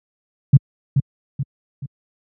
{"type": "tone with echo", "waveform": "sine", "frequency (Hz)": 137.1, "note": "C#3", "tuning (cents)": -19, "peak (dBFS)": -4, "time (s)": [0.53, 0.57], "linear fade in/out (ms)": 5, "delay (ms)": 430, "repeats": 3, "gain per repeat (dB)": -7, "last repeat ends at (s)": 1.86, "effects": ["high-pass 80 Hz 12 dB/octave"]}